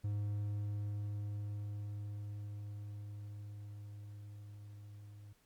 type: tone with level ramp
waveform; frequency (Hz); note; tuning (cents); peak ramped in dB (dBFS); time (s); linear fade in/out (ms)
triangle; 103.2; G#2; -10; -32 to -49; 0.04-5.33; 5
effects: pink hiss -72 dBFS RMS until 5.45 s + Opus 48 kbps